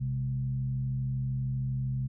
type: tone with frequency modulation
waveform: sine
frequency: 130 Hz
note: C3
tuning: 11 cents flat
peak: -28 dBFS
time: 0-2.08 s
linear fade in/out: 20 ms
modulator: 72.8 Hz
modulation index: 0.45
effects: none